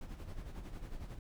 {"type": "noise with tremolo", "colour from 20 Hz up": "brown", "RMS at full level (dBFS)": -42, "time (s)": [0.01, 1.19], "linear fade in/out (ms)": 2, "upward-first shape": "sine", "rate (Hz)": 11, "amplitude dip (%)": 60, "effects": []}